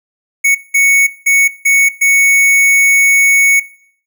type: tone bursts at uneven times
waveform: square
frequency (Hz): 2220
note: C#7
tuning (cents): +2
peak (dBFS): -8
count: 5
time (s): 0.44-0.55 / 0.74-1.07 / 1.26-1.48 / 1.65-1.89 / 2.01-3.6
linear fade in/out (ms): 10
effects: noise-tail reverb RT60 0.6 s tail -19 dB re dry